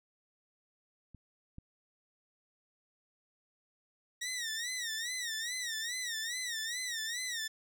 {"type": "clicks", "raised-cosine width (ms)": 5, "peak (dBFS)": [-39, -34], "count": 2, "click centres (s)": [1.147, 1.584]}
{"type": "tone with vibrato", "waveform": "15% pulse", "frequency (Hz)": 1887, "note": "A#6", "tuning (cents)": 21, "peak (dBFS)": -29, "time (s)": [4.21, 7.48], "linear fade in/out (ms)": 10, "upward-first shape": "sine", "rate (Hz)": 2.4, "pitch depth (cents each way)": 130}
{"effects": []}